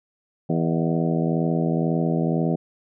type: harmonic tone with a mistuned harmonic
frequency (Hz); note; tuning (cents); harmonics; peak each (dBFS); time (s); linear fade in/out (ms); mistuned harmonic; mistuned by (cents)
82; E2; -9; 2 / 3 / 4 / 5 / 6 / 7 / 8 / 9; -22 / -26 / -28 / -30 / -32 / -33 / -34 / -35; 0.49-2.56; 10; 7; +81
effects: none